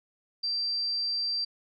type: tone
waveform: sine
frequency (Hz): 4700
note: D8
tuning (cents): +1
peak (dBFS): -27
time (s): 0.43-1.45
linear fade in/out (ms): 10
effects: none